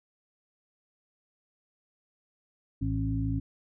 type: harmonic tone with a mistuned harmonic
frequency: 54.3 Hz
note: A1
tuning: 22 cents flat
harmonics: 1 / 2 / 3 / 5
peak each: -33 / -30 / -36 / -32 dBFS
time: 2.81-3.4 s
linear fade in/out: 10 ms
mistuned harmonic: 1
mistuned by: +50 cents
effects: none